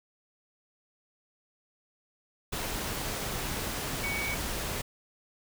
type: tone in noise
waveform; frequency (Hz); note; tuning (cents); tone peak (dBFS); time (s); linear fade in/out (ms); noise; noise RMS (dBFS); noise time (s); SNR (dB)
sine; 2249; C#7; +24; -32; 4.03-4.35; 10; pink; -34; 2.52-4.82; -1
effects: none